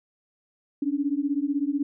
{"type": "beating tone pair", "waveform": "sine", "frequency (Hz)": [277.2, 293.2], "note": ["C#4", "D4"], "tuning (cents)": [0, -3], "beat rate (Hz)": 16, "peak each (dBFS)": -26, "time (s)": [0.82, 1.83], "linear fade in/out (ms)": 5, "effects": []}